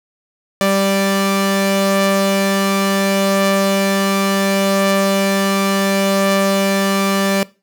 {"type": "tone pair together", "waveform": "sawtooth", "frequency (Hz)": [196, 587.3], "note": ["G3", "D5"], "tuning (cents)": [0, 0], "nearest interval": "octave + perfect fifth", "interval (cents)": 1900, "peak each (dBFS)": [-12, -13], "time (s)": [0.61, 7.43], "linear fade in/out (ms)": 0, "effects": ["noise-tail reverb RT60 0.3 s tail -20 dB re dry"]}